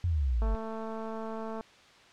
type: exponential sweep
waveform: sine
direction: down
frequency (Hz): 91.5 to 45.43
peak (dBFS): -25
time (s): 0.04-0.55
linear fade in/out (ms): 0
type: click train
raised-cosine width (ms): 1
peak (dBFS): -26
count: 265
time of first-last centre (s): 0.42-1.609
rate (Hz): 222
effects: white hiss -56 dBFS RMS until 2.12 s + low-pass 4000 Hz 12 dB/octave